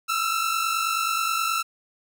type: tone pair together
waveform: sawtooth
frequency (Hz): 1307 / 1356.4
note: E6 / E6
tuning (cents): -15 / +49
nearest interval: minor second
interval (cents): 64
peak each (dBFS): -22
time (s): 0.08-1.63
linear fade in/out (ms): 20
effects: none